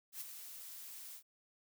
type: noise with ADSR envelope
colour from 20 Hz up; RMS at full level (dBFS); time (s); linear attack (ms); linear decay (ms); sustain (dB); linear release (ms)
blue; -43; 0.12-1.23; 89; 18; -7; 84
effects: none